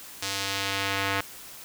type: tone with band-pass filter sweep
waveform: square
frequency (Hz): 98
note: G2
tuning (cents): 0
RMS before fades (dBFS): -29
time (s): 0.22-1.21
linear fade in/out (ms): 5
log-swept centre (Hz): 5300 to 1900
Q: 0.94
effects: white hiss -44 dBFS RMS until 1.64 s